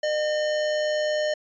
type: tone with amplitude modulation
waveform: square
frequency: 607 Hz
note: D#5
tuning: 43 cents flat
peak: -22 dBFS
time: 0.03-1.34 s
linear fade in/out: 5 ms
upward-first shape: sine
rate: 129 Hz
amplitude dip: 25%
effects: resampled to 16000 Hz